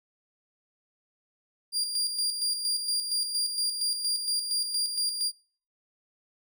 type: tone with tremolo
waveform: 30% pulse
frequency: 4786 Hz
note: D8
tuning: 32 cents sharp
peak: -22 dBFS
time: 1.72-5.32 s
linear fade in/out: 50 ms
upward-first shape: square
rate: 4.3 Hz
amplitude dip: 50%
effects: noise-tail reverb RT60 0.5 s tail -26 dB re dry